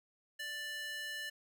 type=tone with high-pass filter; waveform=square; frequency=589 Hz; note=D5; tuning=5 cents sharp; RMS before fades=-42 dBFS; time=0.39-1.3 s; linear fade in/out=10 ms; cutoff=2100 Hz; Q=3.4; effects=none